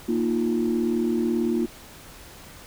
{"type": "chord", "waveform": "sine", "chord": "Bb suspended fourth", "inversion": "none", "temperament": "equal", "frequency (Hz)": [233.1, 311.1, 349.2], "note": ["Bb3", "Eb4", "F4"], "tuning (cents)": [0, 0, 0], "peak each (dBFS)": [-23, -27, -24], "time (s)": [0.08, 1.66], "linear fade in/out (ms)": 10, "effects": ["tanh soft clip ceiling -14 dBFS", "pink hiss -45 dBFS RMS until 2.66 s"]}